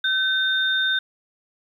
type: tone pair together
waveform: sine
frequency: 1533 / 3638 Hz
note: G6 / A#7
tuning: -39 / -43 cents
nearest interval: octave + minor third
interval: 1496 cents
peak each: -21 / -22 dBFS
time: 0.04-0.99 s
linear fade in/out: 5 ms
effects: 9-bit